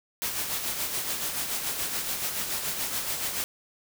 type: noise with tremolo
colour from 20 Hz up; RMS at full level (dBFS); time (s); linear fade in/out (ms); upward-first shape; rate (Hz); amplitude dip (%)
white; -29; 0.22-3.44; 0; sine; 7; 45
effects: none